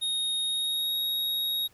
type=tone with pitch glide; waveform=square; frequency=3729 to 3772 Hz; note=A#7 to A#7; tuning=0 to +20 cents; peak=-27 dBFS; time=0.01-1.68 s; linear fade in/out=20 ms; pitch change=+20 cents; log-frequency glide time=0.42-0.98 s; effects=pink hiss -61 dBFS RMS until 1.73 s